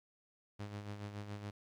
sawtooth tone with tremolo, 102.9 Hz, G#2, 16 cents flat, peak -37 dBFS, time 0.59-1.51 s, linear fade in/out 10 ms, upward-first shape sine, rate 7.1 Hz, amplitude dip 55%, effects low-pass 6000 Hz 12 dB/octave + 12-bit

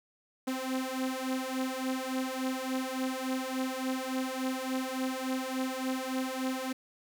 sawtooth beating tone pair, 258.4 / 261.9 Hz, C4 / C4, -21 / +2 cents, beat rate 3.5 Hz, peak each -31 / -30 dBFS, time 0.47-6.73 s, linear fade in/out 10 ms, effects 9-bit

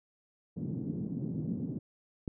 white band-pass noise, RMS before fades -36 dBFS, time 0.56-1.79 s, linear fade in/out 10 ms, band 130 to 250 Hz, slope 24 dB/octave
click, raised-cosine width 3 ms, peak -23 dBFS, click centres 2.278 s
effects none

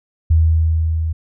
sine tone with level ramp, 80.5 Hz, E2, 41 cents flat, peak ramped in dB -8 to -17 dBFS, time 0.3-1.13 s, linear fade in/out 10 ms, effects none

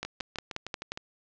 two click trains, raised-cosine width 0.2 ms, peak -15 / -19 dBFS, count 6 / 7, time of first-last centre 0.03-0.92 / 0.05-0.974 s, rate 5.62 / 6.49 Hz, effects low-pass 6000 Hz 12 dB/octave

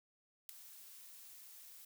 blue noise with ADSR envelope, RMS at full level -40 dBFS, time 0.49-1.85 s, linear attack 3 ms, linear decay 3 ms, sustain -16 dB, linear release 6 ms, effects none

